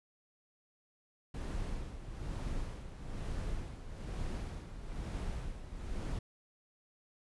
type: noise with tremolo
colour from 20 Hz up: brown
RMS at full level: -37 dBFS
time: 1.34-6.19 s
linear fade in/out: 5 ms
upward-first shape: sine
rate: 1.1 Hz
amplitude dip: 65%
effects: resampled to 24000 Hz